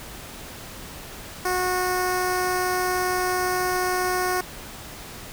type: tone with notch filter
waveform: 10% pulse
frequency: 365.2 Hz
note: F#4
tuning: 23 cents flat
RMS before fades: -24 dBFS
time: 1.45-4.41 s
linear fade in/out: 5 ms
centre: 3000 Hz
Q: 0.9
effects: pink hiss -39 dBFS RMS until 5.32 s

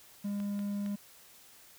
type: tone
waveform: triangle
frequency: 202.8 Hz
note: G#3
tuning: 41 cents flat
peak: -30 dBFS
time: 0.24-0.96 s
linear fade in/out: 10 ms
type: clicks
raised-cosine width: 0.3 ms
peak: -33 dBFS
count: 3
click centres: 0.402 / 0.592 / 0.862 s
effects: white hiss -57 dBFS RMS until 1.78 s

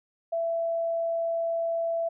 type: tone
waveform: sine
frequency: 667 Hz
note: E5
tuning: 20 cents sharp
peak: -25 dBFS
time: 0.32-2.09 s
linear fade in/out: 10 ms
effects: none

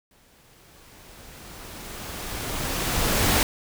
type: noise with exponential growth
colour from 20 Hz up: pink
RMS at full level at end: -19 dBFS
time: 0.11-3.43 s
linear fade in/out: 1 ms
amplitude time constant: 720 ms
effects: none

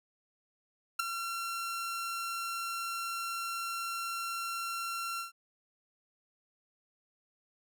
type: tone with ADSR envelope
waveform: sawtooth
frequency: 1364 Hz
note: F6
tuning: 41 cents flat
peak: -20 dBFS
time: 0.99-5.32 s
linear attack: 9 ms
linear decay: 6 ms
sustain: -11 dB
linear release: 130 ms
effects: none

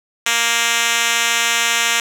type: tone with band-pass filter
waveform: 5% pulse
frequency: 233.1 Hz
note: A#3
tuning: in tune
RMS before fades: -17 dBFS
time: 0.26-2 s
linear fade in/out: 2 ms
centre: 4900 Hz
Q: 0.75
effects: none

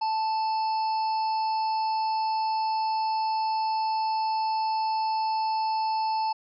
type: harmonic tone with a mistuned harmonic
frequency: 880 Hz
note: A5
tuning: in tune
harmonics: 1 / 3 / 5 / 6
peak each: -24 / -44 / -40 / -42 dBFS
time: 0.01-6.33 s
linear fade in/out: 10 ms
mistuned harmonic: 6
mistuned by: -49 cents
effects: none

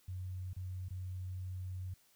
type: tone with dropouts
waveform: sine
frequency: 92.2 Hz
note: F#2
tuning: 6 cents flat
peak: -39 dBFS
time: 0.08-1.94 s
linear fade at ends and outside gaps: 5 ms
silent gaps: 0.533-0.564 / 0.886-0.906 s
effects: white hiss -69 dBFS RMS until 2.15 s

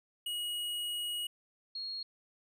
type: tone pair in turn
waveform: square / sine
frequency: 2900 / 4288 Hz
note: F#7 / C8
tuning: -35 / +42 cents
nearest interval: perfect fifth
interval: 677 cents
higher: second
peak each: -35 / -37 dBFS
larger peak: first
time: 0.26-1.27 / 1.75-2.03 s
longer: first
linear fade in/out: 5 ms
effects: none

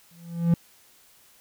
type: tone with exponential growth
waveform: triangle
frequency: 169.4 Hz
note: E3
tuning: 48 cents sharp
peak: -12 dBFS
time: 0.11-0.54 s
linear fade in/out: 2 ms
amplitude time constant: 92 ms
effects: white hiss -57 dBFS RMS until 1.4 s

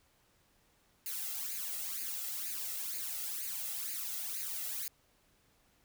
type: noise with flanger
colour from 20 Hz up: blue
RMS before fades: -39 dBFS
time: 1.06-4.88 s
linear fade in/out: 2 ms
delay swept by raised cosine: 0.44 to 1.54 ms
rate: 2.1 Hz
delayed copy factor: +0.7
effects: pink hiss -70 dBFS RMS until 5.84 s

